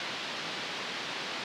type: band-pass noise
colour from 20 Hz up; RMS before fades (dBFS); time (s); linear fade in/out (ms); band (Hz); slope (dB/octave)
white; -37; 0-1.44; 2; 140 to 4200; 24
effects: none